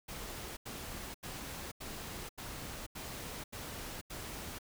pink noise bursts, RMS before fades -44 dBFS, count 8, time 0.08-4.588 s, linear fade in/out 10 ms, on 490 ms, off 84 ms, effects none

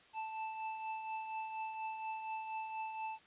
square tone with tremolo, 880 Hz, A5, in tune, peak -38 dBFS, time 0.13-3.19 s, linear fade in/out 50 ms, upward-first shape triangle, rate 4.2 Hz, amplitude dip 50%, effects white hiss -63 dBFS RMS until 3.26 s + resampled to 8000 Hz

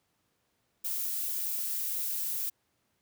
violet noise, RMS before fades -33 dBFS, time 0.84-2.5 s, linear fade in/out 10 ms, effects pink hiss -75 dBFS RMS until 3.01 s + high-pass 80 Hz 12 dB/octave

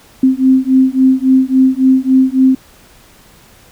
sine beating tone pair, 260 / 263.6 Hz, C4 / C4, -11 / +13 cents, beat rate 3.6 Hz, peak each -10 dBFS, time 0.23-2.55 s, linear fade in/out 5 ms, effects pink hiss -44 dBFS RMS until 3.71 s

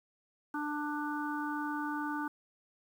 harmonic tone, 296.3 Hz, D4, 15 cents sharp, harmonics 1 / 3 / 4 / 5, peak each -36 / -39 / -42 / -40 dBFS, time 0.54-2.28 s, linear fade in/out 5 ms, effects 10-bit

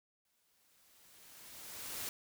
white noise with exponential growth, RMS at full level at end -40 dBFS, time 0.25-2.09 s, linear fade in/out 2 ms, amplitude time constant 400 ms, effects none

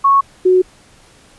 sine tone pair in turn, 1104 / 368.4 Hz, C#6 / F#4, -7 / -7 cents, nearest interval octave + perfect fifth, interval 1900 cents, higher first, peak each -7 dBFS, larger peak neither, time 0.04-0.21 / 0.45-0.62 s, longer neither, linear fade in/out 10 ms, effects pink hiss -47 dBFS RMS until 1.38 s + resampled to 24000 Hz

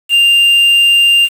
triangle tone with quantisation, 2794 Hz, F7, in tune, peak -4 dBFS, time 0.09-1.29 s, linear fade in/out 50 ms, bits 5, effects none

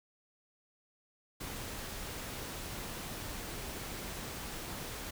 pink noise, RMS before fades -42 dBFS, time 1.4-5.11 s, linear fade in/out 10 ms, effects none

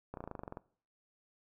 slowing click train, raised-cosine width 1 ms, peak -28 dBFS, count 12, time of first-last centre 0.14-0.572 s, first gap 32 ms, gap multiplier 1.04, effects noise-tail reverb RT60 0.5 s tail -21 dB re dry

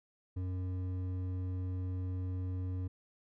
triangle tone with hard clipping, 92 Hz, F#2, 9 cents flat, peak -36 dBFS, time 0.36-2.88 s, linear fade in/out 10 ms, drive 12 dB, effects none

